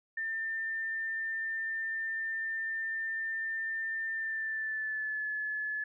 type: tone with pitch glide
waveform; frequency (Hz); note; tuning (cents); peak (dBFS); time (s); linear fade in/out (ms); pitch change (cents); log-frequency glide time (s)
sine; 1796 to 1717.9; A6 to A6; +35 to -42; -32; 0.17-5.84; 5; -77; 4.13-5.28
effects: none